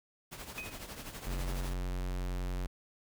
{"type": "noise with tremolo", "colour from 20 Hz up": "pink", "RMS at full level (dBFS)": -42, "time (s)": [0.31, 1.74], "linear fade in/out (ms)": 20, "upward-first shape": "triangle", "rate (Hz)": 12, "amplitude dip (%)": 70}
{"type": "tone with exponential decay", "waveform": "sine", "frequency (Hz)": 2513, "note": "D#7", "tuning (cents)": 17, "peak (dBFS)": -36, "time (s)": [0.58, 0.89], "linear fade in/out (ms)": 0, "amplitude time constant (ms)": 66}
{"type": "tone", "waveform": "square", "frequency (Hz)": 45.4, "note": "F#1", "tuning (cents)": -32, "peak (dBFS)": -34, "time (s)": [1.26, 2.67], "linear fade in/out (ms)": 10}
{"effects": []}